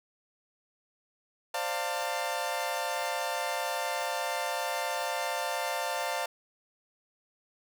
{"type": "chord", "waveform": "sawtooth", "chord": "D minor seventh", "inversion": "third", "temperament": "equal with one note detuned", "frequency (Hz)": [523.3, 587.3, 698.5, 899], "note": ["C5", "D5", "F5", "A5"], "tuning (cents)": [0, 0, 0, 37], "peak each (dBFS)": [-34, -33, -31, -31], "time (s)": [1.54, 6.26], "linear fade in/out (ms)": 5, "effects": []}